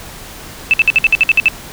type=tone bursts; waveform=sine; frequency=2637 Hz; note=E7; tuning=in tune; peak=-5 dBFS; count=10; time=0.71-1.483 s; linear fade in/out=0 ms; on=26 ms; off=57 ms; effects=pink hiss -32 dBFS RMS until 1.72 s